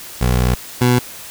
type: tone pair in turn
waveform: 20% pulse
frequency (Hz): 61.74 / 123.48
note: B1 / B2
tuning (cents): 0 / 0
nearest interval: octave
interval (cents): 1200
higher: second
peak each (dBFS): -8 / -6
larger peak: second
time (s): 0.21-0.55 / 0.81-0.99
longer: first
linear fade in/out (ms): 5
effects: white hiss -34 dBFS RMS until 1.3 s